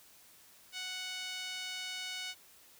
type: tone with band-pass filter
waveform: 5% pulse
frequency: 740 Hz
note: F#5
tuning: in tune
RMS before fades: -41 dBFS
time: 0.72-2.35 s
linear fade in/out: 50 ms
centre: 2800 Hz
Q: 1.1
effects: white hiss -60 dBFS RMS until 2.79 s